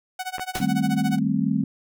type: tone with tremolo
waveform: sawtooth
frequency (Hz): 744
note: F#5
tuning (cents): +9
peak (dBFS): -22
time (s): 0.19-1.19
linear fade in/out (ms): 5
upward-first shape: sine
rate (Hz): 14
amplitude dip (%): 95
type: clicks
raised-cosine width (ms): 0.5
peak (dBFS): -16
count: 2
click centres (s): 0.383 / 0.396
type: noise with exponential decay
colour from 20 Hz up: pink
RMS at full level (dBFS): -26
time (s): 0.55-0.73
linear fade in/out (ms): 1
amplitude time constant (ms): 38
type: chord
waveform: sine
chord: A half-diminished seventh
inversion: second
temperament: equal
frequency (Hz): 155.56 / 196 / 220 / 261.6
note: Eb3 / G3 / A3 / C4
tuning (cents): 0 / 0 / 0 / 0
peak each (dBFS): -27 / -24 / -25 / -25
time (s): 0.6-1.64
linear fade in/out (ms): 5
effects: none